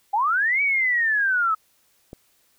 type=linear two-way sweep; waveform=sine; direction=up then down; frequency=766 to 2293 to 1267 Hz; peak=-18 dBFS; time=0.13-1.55 s; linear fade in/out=10 ms; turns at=0.62 s
type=click; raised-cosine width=2 ms; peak=-24 dBFS; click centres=2.131 s
effects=white hiss -63 dBFS RMS until 2.58 s